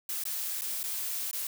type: noise with dropouts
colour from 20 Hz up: blue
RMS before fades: -34 dBFS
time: 0.09-1.47 s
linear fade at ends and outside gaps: 2 ms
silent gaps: 0.238-0.253 / 0.611-0.618 / 0.831-0.838 / 1.312-1.33 s
effects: none